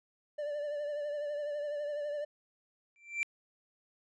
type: tone with vibrato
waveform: triangle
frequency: 587.3 Hz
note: D5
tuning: in tune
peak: -32 dBFS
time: 0.38-2.25 s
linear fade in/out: 10 ms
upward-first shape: triangle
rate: 12 Hz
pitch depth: 45 cents each way
type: tone with exponential growth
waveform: triangle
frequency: 2349 Hz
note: D7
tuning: in tune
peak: -25 dBFS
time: 2.96-3.23 s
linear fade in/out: 0 ms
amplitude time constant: 58 ms
effects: resampled to 22050 Hz